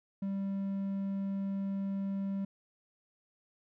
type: tone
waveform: triangle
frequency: 196 Hz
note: G3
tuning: in tune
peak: -30 dBFS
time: 0.22-2.45 s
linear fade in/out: 5 ms
effects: none